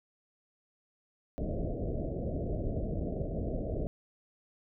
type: low-pass noise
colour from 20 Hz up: pink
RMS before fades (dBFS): -34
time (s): 1.38-3.87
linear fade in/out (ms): 0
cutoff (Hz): 680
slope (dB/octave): 96
effects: none